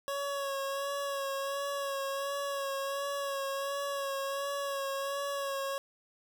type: tone with vibrato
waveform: 25% pulse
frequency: 555 Hz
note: C#5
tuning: 2 cents sharp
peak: -29 dBFS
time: 0.08-5.78 s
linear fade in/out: 0 ms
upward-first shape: sine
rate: 1.4 Hz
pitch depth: 27 cents each way
effects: none